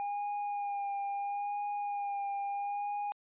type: tone with vibrato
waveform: triangle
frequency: 811 Hz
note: G#5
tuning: 41 cents flat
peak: -31 dBFS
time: 0-3.12 s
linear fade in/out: 0 ms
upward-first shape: sine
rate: 0.75 Hz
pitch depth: 22 cents each way
effects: resampled to 8000 Hz